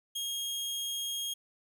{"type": "tone", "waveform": "sawtooth", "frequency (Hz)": 3255, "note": "G#7", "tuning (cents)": -36, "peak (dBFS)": -30, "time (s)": [0.15, 1.34], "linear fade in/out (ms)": 10, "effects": []}